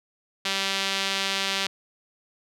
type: tone with band-pass filter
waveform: sawtooth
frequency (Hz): 194.6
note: G3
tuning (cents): -12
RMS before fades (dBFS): -27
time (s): 0.45-1.67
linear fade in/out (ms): 5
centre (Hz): 3600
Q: 1.4
effects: none